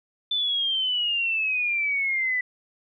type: exponential sweep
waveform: sine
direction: down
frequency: 3541 to 1975.5 Hz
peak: -22 dBFS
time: 0.31-2.41 s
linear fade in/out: 5 ms
effects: none